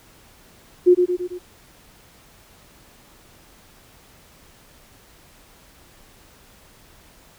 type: tone with echo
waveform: sine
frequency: 358.4 Hz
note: F4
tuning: 45 cents sharp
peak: -8 dBFS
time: 0.86-0.95 s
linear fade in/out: 20 ms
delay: 110 ms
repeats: 4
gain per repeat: -5 dB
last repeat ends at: 1.39 s
effects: pink hiss -51 dBFS RMS until 7.38 s